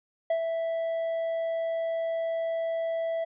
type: tone with ADSR envelope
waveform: triangle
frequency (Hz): 659.3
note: E5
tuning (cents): 0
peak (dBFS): -20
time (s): 0.3-3.25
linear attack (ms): 5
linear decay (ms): 79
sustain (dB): -5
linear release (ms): 16
effects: resampled to 8000 Hz